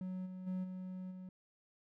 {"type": "tone with level steps", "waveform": "triangle", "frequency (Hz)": 185, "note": "F#3", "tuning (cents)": 0, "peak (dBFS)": [-37, -42, -34, -40, -44], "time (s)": [0.01, 1.29], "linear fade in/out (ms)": 2, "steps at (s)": [0.25, 0.46, 0.63, 1.1], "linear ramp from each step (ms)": 20, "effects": []}